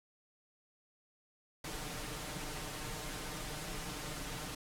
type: noise with comb filter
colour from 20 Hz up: pink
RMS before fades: -42 dBFS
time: 1.64-4.55 s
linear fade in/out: 5 ms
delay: 6.6 ms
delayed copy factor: +0.65
effects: low-pass 12000 Hz 12 dB/octave